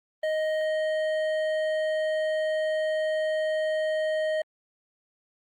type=tone with hard clipping; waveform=triangle; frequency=624 Hz; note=D#5; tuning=5 cents sharp; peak=-26 dBFS; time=0.23-4.42 s; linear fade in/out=5 ms; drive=13 dB; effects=Opus 32 kbps